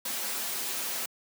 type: noise with comb filter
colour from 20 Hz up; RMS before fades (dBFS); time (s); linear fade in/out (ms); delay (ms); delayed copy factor
white; -33; 0.05-1.06; 5; 6.6; -0.55
effects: high-pass 200 Hz 12 dB/octave